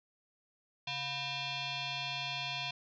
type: tone with frequency modulation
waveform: sine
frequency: 138.2 Hz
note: C#3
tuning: 5 cents flat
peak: -35 dBFS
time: 0.87-2.71 s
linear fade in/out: 5 ms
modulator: 848 Hz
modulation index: 4.8
effects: none